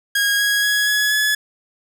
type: tone with pitch steps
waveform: sawtooth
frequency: 1639 / 1655.2 / 1671.5 / 1688 / 1704.7 Hz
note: G#6 / G#6 / G#6 / G#6 / G#6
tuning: -23 / -6 / +11 / +28 / +45 cents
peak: -12 dBFS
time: 0.15-1.35 s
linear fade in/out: 5 ms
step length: 240 ms
effects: none